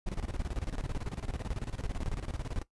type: noise with tremolo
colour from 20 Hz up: brown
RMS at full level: -33 dBFS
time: 0.06-2.63 s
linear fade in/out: 10 ms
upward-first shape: square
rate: 18 Hz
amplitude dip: 80%
effects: noise-tail reverb RT60 0.1 s tail -17 dB re dry + resampled to 24000 Hz